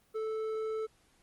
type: tone with hard clipping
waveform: sine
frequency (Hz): 438.5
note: A4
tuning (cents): -6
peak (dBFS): -34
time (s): 0.14-0.87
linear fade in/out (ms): 20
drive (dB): 6
effects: pink hiss -68 dBFS RMS until 1.22 s + Opus 24 kbps